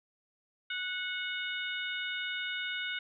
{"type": "harmonic tone with a mistuned harmonic", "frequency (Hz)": 731, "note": "F#5", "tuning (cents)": -21, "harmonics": [2, 3, 4, 5], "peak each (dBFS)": [-37, -39, -40, -41], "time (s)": [0.7, 2.99], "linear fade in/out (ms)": 5, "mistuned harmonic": 2, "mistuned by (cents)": 16, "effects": []}